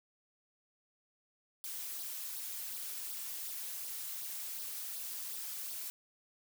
blue noise with flanger, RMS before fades -42 dBFS, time 1.64-5.9 s, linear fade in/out 0 ms, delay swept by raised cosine 0.2 to 4.2 ms, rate 2.7 Hz, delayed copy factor +0.6, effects none

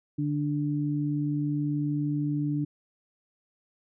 sine tone pair together, 146.94 / 293.7 Hz, D3 / D4, +1 / 0 cents, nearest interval octave, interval 1199 cents, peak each -28 dBFS, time 0.18-2.65 s, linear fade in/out 10 ms, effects none

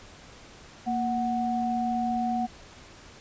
sine tone pair together, 232.8 / 740 Hz, A#3 / F#5, -2 / 0 cents, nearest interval octave + minor sixth, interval 2002 cents, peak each -28 / -27 dBFS, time 0.86-2.47 s, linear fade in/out 20 ms, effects pink hiss -49 dBFS RMS until 3.2 s + resampled to 16000 Hz

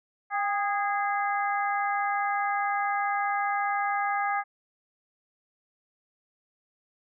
harmonic tone with a mistuned harmonic, 412.3 Hz, G#4, 13 cents flat, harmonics 2 / 3 / 4 / 5, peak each -27 / -31 / -33 / -35 dBFS, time 0.3-4.44 s, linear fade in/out 50 ms, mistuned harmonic 2, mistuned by -47 cents, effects none

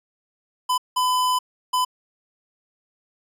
square tone bursts at uneven times, 1006 Hz, B5, 32 cents sharp, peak -19 dBFS, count 3, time 0.69-0.78 / 0.96-1.39 / 1.73-1.85 s, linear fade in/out 10 ms, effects resampled to 32000 Hz

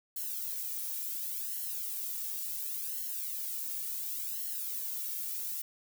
violet noise with flanger, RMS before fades -37 dBFS, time 0.16-5.62 s, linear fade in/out 5 ms, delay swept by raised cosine 0.82 to 2.02 ms, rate 0.7 Hz, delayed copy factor -0.9, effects none

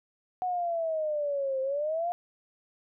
sine exponential two-way sweep, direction down then up, 740 to 523.3 to 714 Hz, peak -27 dBFS, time 0.42-2.12 s, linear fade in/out 0 ms, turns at 1.61 s, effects none

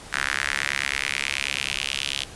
sawtooth tone with high-pass filter sweep, 69.3 Hz, C#2, in tune, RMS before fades -27 dBFS, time 0.12-2.25 s, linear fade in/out 20 ms, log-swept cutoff 1600 to 3100 Hz, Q 3, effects pink hiss -42 dBFS RMS until 2.35 s + resampled to 24000 Hz

